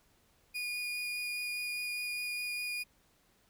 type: tone with vibrato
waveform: 35% pulse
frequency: 2447 Hz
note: D#7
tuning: 29 cents flat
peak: -33 dBFS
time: 0.54-2.84 s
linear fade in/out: 20 ms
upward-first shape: sine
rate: 4.9 Hz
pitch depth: 8 cents each way
effects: pink hiss -69 dBFS RMS until 3.49 s